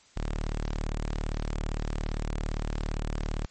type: tone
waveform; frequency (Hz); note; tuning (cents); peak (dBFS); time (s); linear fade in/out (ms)
sawtooth; 37.57; D1; +40; -25; 0.16-3.46; 10
effects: white hiss -59 dBFS RMS until 3.5 s + MP3 32 kbps